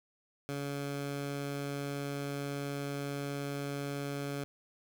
15% pulse tone, 141.5 Hz, C#3, 36 cents sharp, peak -29 dBFS, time 0.49-4.44 s, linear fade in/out 0 ms, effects 10-bit

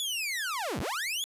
sawtooth linear two-way sweep, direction down then up, 3488 to 45.22 to 3488 Hz, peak -27 dBFS, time 0-1.24 s, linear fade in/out 0 ms, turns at 0.8 s, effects resampled to 32000 Hz + 10-bit

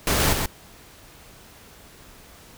pink noise with echo, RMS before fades -21 dBFS, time 0.07-0.33 s, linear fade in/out 2 ms, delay 130 ms, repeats 1, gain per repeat -4 dB, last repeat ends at 0.46 s, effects pink hiss -48 dBFS RMS until 2.57 s

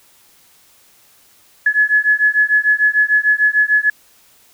sine beating tone pair, 1700 / 1706.7 Hz, G#6 / G#6, +40 / +47 cents, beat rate 6.7 Hz, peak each -14 dBFS, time 1.66-3.9 s, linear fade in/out 5 ms, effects white hiss -51 dBFS RMS until 4.53 s

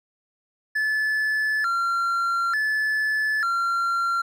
triangle tone with vibrato, 1543 Hz, G6, 28 cents flat, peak -19 dBFS, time 0.75-4.22 s, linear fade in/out 10 ms, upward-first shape square, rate 0.56 Hz, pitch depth 200 cents each way, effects none

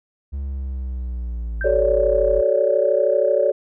triangle linear sweep, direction down, 70.1 to 46.79 Hz, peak -22 dBFS, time 0.32-2.42 s, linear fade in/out 20 ms
sine tone with exponential decay, 1568 Hz, G6, in tune, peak -22 dBFS, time 1.61-1.85 s, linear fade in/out 2 ms, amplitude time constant 52 ms
sine chord, D major seventh, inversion first, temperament equal with one note detuned, 379.1 / 440 / 554.4 / 587.3 Hz, F#4 / A4 / C#5 / D5, +42 / 0 / 0 / 0 cents, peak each -24 / -22 / -18 / -19 dBFS, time 1.64-3.52 s, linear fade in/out 10 ms
effects tanh soft clip ceiling -3 dBFS

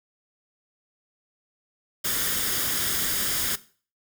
white noise with comb filter, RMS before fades -26 dBFS, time 2.04-3.56 s, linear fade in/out 10 ms, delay 0.59 ms, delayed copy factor +0.55, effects noise-tail reverb RT60 0.4 s tail -17 dB re dry

